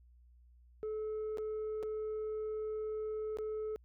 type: tone with dropouts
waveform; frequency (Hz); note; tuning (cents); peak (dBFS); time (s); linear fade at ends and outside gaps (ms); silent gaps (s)
sine; 431.6; A4; -33; -33; 0.83-3.76; 0; 1.373-1.383 / 1.828-1.833 / 3.371-3.386
effects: tanh soft clip ceiling -35 dBFS + added 60 Hz sine -59 dBFS peak until 3.84 s